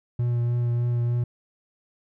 triangle tone with vibrato, 120 Hz, B2, 49 cents flat, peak -19 dBFS, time 0.19-1.24 s, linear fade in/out 5 ms, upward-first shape triangle, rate 3.3 Hz, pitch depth 17 cents each way, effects none

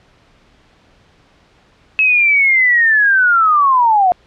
sine linear sweep, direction down, 2591 to 701 Hz, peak -8 dBFS, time 1.99-4.12 s, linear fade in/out 0 ms, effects pink hiss -51 dBFS RMS until 4.26 s + low-pass 4000 Hz 12 dB/octave

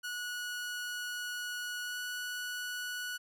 sawtooth tone with pitch glide, 1463 to 1472.3 Hz, F#6 to F#6, -20 to -9 cents, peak -33 dBFS, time 0.03-3.18 s, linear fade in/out 20 ms, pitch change +11 cents, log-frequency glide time 1.83-1.98 s, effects none

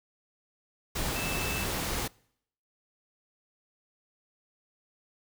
sine tone in noise, 2637 Hz, E7, in tune, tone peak -36 dBFS, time 1.15-1.65 s, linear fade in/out 10 ms, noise pink, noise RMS -32 dBFS, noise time 0.95-2.08 s, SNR -7 dB, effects noise-tail reverb RT60 0.7 s tail -25 dB re dry

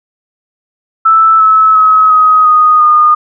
sine tone with pitch steps, 1318 / 1298.4 / 1279 / 1259.9 / 1241.2 / 1222.7 Hz, E6 / E6 / D#6 / D#6 / D#6 / D#6, -1 / -27 / +47 / +21 / -5 / -31 cents, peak -3 dBFS, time 1.05-3.15 s, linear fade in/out 10 ms, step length 350 ms, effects none

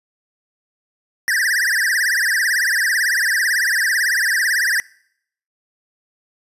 square tone with vibrato, 1760 Hz, A6, in tune, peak -16 dBFS, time 1.28-4.8 s, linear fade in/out 0 ms, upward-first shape triangle, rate 18 Hz, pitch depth 240 cents each way, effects noise-tail reverb RT60 0.7 s tail -24 dB re dry + resampled to 32000 Hz

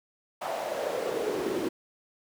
brown noise with high-pass filter sweep, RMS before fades -31 dBFS, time 0.41-1.69 s, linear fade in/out 10 ms, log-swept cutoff 730 to 320 Hz, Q 4.5, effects none

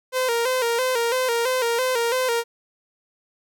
sawtooth tone with vibrato, 489.4 Hz, B4, 16 cents flat, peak -16 dBFS, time 0.12-2.44 s, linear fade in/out 50 ms, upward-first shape square, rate 3 Hz, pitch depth 82 cents each way, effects none

